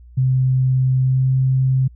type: tone with pitch glide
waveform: sine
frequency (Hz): 129.8 to 131.23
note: C3 to C3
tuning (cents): -13 to +6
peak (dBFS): -13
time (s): 0.17-1.88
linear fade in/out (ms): 10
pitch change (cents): +19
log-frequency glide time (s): 1-1.33
effects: added 60 Hz sine -40 dBFS peak until 1.95 s